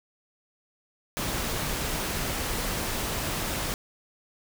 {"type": "noise", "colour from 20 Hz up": "pink", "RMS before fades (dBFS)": -30, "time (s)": [1.17, 3.74], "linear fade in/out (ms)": 0, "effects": []}